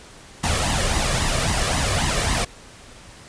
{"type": "noise with flanger", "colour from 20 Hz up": "pink", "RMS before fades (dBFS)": -21, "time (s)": [0.43, 2.45], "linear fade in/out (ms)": 10, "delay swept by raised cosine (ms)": [1, 1.76], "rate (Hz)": 3.7, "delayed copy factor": 0.6, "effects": ["pink hiss -44 dBFS RMS until 3.28 s", "resampled to 22050 Hz"]}